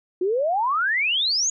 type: exponential sweep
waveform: sine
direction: up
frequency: 349.2 to 6880 Hz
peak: -19 dBFS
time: 0.21-1.5 s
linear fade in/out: 5 ms
effects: none